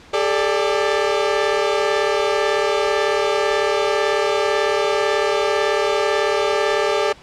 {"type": "chord", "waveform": "sawtooth", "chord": "G suspended second", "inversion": "none", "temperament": "equal with one note detuned", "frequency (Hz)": [401.9, 440, 587.3], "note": ["G4", "A4", "D5"], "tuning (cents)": [43, 0, 0], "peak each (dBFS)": -17, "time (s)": [0.13, 7.13], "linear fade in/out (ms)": 10, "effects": ["pink hiss -44 dBFS RMS until 7.22 s", "low-pass 5000 Hz 12 dB/octave"]}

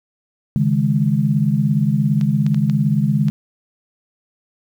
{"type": "chord", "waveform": "sine", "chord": "C# suspended second", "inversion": "none", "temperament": "just", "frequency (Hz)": [138.59, 155.92, 207.9], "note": ["C#3", "D#3", "G#3"], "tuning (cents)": [0, 4, 2], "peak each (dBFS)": -18, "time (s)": [0.56, 3.3], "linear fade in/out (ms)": 0}
{"type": "clicks", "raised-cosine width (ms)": 0.2, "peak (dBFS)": -17, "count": 5, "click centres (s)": [2.212, 2.465, 2.545, 2.698, 3.284]}
{"effects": ["8-bit"]}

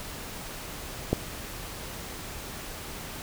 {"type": "click", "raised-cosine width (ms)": 2, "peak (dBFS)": -9, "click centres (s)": 1.13, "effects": ["pink hiss -39 dBFS RMS until 3.22 s"]}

